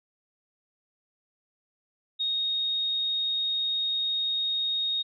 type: tone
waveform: sine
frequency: 3729 Hz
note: A#7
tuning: in tune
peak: -25 dBFS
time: 2.19-5.03 s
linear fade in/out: 20 ms
effects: none